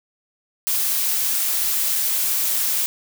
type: noise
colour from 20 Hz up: blue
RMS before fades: -21 dBFS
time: 0.67-2.86 s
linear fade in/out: 0 ms
effects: none